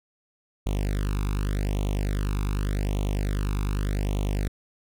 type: tone with flanger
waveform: sawtooth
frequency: 50 Hz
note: G1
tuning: 35 cents sharp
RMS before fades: -26 dBFS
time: 0.66-4.48 s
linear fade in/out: 5 ms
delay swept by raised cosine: 0.3 to 0.81 ms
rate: 0.85 Hz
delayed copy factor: +0.9
effects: none